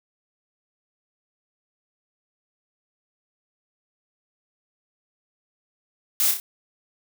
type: noise with echo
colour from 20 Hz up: blue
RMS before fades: -21 dBFS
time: 6.2-6.31 s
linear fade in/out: 0 ms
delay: 30 ms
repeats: 3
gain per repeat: -5 dB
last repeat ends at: 6.4 s
effects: none